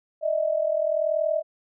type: tone pair together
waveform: sine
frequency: 606.3 / 647 Hz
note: D#5 / E5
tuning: -45 / -32 cents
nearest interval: minor second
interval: 113 cents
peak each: -24 dBFS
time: 0.21-1.43 s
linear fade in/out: 50 ms
effects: none

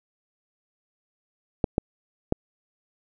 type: clicks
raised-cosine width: 2 ms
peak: -7 dBFS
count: 3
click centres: 1.642 / 1.781 / 2.324 s
effects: none

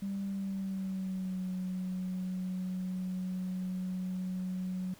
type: tone with pitch glide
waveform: sine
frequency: 196.7 to 184.59 Hz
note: G3 to F#3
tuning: +6 to -4 cents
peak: -32 dBFS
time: 0.02-4.94 s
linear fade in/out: 5 ms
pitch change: -110 cents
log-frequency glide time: 0.25-1.47 s
effects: tanh soft clip ceiling -29 dBFS + pink hiss -58 dBFS RMS until 4.99 s

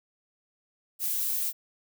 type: noise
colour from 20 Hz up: violet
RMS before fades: -29 dBFS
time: 0.99-1.53 s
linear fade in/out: 50 ms
effects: none

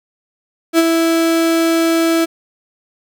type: tone with ADSR envelope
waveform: 35% pulse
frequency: 329.6 Hz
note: E4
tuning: in tune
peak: -5 dBFS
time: 0.73-2.26 s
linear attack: 55 ms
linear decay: 34 ms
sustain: -5 dB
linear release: 22 ms
effects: none

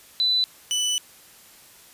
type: tone pair in turn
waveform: sine / 25% pulse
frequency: 3993 / 2982 Hz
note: B7 / F#7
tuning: +18 / +13 cents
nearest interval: perfect fourth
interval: 505 cents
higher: first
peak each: -18 dBFS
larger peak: neither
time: 0.2-0.44 / 0.71-0.98 s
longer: second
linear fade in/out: 0 ms
effects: white hiss -50 dBFS RMS until 1.93 s + resampled to 32000 Hz

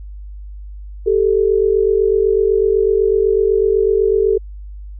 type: tone pair together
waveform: sine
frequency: 392 / 440 Hz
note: G4 / A4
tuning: 0 / 0 cents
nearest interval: major second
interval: 200 cents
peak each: -14 dBFS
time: 1.06-4.38 s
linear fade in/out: 10 ms
effects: added 50 Hz sine -29 dBFS peak until 4.99 s

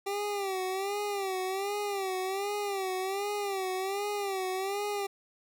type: tone with vibrato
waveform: 25% pulse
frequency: 392 Hz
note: G4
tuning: in tune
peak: -27 dBFS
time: 0.06-5.07 s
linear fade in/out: 10 ms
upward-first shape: sine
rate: 1.3 Hz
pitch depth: 93 cents each way
effects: none

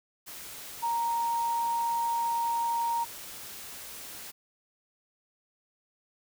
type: tone in noise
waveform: sine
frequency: 932.3 Hz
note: A#5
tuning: in tune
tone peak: -26 dBFS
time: 0.82-3.05 s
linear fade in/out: 20 ms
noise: white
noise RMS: -43 dBFS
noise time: 0.26-4.32 s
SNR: +14 dB
effects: none

